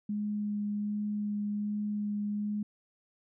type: tone with vibrato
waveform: sine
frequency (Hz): 207.7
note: G#3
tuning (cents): 0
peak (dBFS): -30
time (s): 0.09-2.63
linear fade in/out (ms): 5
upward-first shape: sine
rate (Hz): 1.3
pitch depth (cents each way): 9
effects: none